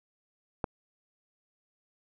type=click; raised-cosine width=1 ms; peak=-15 dBFS; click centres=0.642 s; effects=none

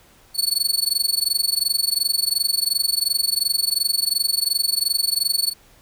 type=tone with amplitude modulation; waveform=sawtooth; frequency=4434 Hz; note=C#8; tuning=in tune; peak=-12 dBFS; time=0.34-5.54 s; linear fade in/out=50 ms; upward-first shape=sine; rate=22.8 Hz; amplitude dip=95%; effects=pink hiss -53 dBFS RMS until 5.81 s

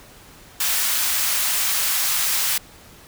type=high-pass noise; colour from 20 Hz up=white; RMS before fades=-21 dBFS; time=0.6-2.58 s; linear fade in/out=5 ms; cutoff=1000 Hz; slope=12 dB/octave; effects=pink hiss -46 dBFS RMS until 3.07 s

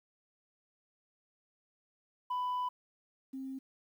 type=tone pair in turn; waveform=sine; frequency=995 / 265.7 Hz; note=B5 / C4; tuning=+13 / +27 cents; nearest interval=octave + major seventh; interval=2286 cents; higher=first; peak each=-29 / -38 dBFS; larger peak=first; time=2.3-2.69 / 3.33-3.59 s; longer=first; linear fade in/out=10 ms; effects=tanh soft clip ceiling -31 dBFS + 11-bit

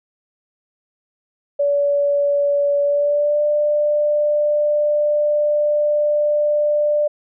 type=tone with pitch glide; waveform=sine; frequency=572 to 593.9 Hz; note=D5 to D5; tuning=-46 to +19 cents; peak=-14 dBFS; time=1.59-7.08 s; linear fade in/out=10 ms; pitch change=+65 cents; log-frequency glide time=2.82-3.42 s; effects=none

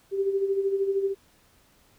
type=tone with tremolo; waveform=sine; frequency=392 Hz; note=G4; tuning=in tune; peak=-20 dBFS; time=0.11-1.15 s; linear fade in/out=50 ms; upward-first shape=sine; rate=13 Hz; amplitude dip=60%; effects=pink hiss -61 dBFS RMS until 1.98 s

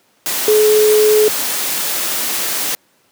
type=tone in noise; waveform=sine; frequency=426.9 Hz; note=G#4; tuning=48 cents sharp; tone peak=-8 dBFS; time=0.48-1.28 s; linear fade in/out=0 ms; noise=white; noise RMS=-19 dBFS; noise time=0.26-2.75 s; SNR=+8 dB; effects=pink hiss -56 dBFS RMS until 3.11 s + high-pass 200 Hz 12 dB/octave

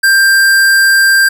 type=tone; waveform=square; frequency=1584 Hz; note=G6; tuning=18 cents sharp; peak=-6 dBFS; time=0.03-1.29 s; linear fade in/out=10 ms; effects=none

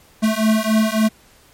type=beating tone pair; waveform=square; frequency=216.7 / 220.3 Hz; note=A3 / A3; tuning=-26 / +2 cents; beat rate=3.6 Hz; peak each=-18 dBFS; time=0.22-1.09 s; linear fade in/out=20 ms; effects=pink hiss -51 dBFS RMS until 1.53 s + MP3 64 kbps

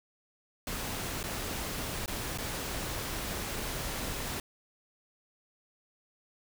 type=noise with dropouts; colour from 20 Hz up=pink; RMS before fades=-36 dBFS; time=0.67-4.4 s; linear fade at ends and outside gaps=2 ms; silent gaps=1.23-1.238 / 2.06-2.078 / 2.376-2.384 s; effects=none

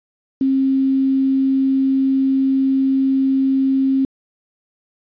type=tone with quantisation; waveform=sine; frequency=267.8 Hz; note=C4; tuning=40 cents sharp; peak=-13 dBFS; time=0.41-4.05 s; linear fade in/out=2 ms; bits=7; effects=resampled to 11025 Hz

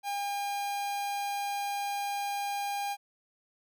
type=tone; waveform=45% pulse; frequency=807 Hz; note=G#5; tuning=50 cents flat; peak=-31 dBFS; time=0.03-2.97 s; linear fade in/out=50 ms; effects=none

